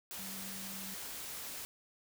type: tone in noise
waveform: sine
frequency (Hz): 193.1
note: G3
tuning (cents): -26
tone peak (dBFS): -48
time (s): 0.19-0.94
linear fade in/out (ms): 0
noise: white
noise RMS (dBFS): -44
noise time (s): 0.11-1.65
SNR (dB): -7
effects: none